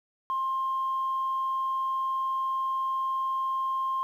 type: tone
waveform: sine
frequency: 1059 Hz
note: C6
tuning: 21 cents sharp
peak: -25 dBFS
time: 0.3-4.03 s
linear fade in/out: 0 ms
effects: tanh soft clip ceiling -22 dBFS + 10-bit